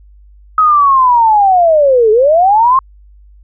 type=linear two-way sweep; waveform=sine; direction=down then up; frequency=1279 to 419 to 1080 Hz; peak=-5 dBFS; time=0.58-2.79 s; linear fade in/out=2 ms; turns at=2.11 s; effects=added 50 Hz sine -38 dBFS peak until 3.43 s